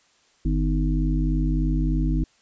harmonic tone with a mistuned harmonic, 50 Hz, G1, 35 cents sharp, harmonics 1 / 3 / 5 / 6, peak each -21 / -26 / -28 / -29 dBFS, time 0.45-2.24 s, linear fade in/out 5 ms, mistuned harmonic 6, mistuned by +75 cents, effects white hiss -61 dBFS RMS until 2.41 s + resampled to 16000 Hz

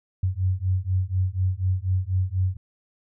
sine beating tone pair, 91.2 / 95.3 Hz, F#2 / G2, -24 / -48 cents, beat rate 4.1 Hz, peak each -24 dBFS, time 0.23-2.57 s, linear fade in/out 5 ms, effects none

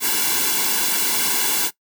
white noise with comb filter, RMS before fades -20 dBFS, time 0-1.71 s, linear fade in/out 50 ms, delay 1.6 ms, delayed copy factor -0.8, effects noise-tail reverb RT60 0.1 s tail -19 dB re dry + high-pass 200 Hz 12 dB/octave

